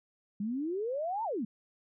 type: exponential two-way sweep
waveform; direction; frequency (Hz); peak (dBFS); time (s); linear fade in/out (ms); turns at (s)
sine; up then down; 196 to 932.3 to 197.3; -31; 0.4-1.45; 5; 1.24
effects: none